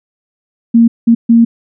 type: tone bursts at uneven times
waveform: sine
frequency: 231.5 Hz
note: A#3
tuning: 12 cents flat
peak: -3 dBFS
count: 3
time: 0.74-0.88 / 1.07-1.15 / 1.29-1.45 s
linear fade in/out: 10 ms
effects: none